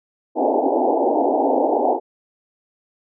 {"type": "band-pass noise", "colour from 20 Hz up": "white", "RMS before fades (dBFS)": -18, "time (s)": [0.35, 2], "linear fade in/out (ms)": 50, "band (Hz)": [250, 870], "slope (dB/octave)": 96, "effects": []}